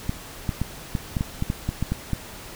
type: clicks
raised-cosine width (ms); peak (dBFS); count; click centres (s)
5; -11; 12; 0.094 / 0.492 / 0.616 / 0.952 / 1.168 / 1.209 / 1.424 / 1.501 / 1.69 / 1.826 / 1.92 / 2.133
effects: pink hiss -40 dBFS RMS until 2.55 s